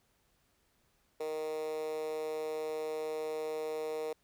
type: tone with high-pass filter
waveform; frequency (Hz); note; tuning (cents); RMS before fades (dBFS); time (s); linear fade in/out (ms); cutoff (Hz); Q
10% pulse; 155.56; D#3; 0; -37; 1.2-4.13; 5; 470; 5.3
effects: pink hiss -73 dBFS RMS until 4.23 s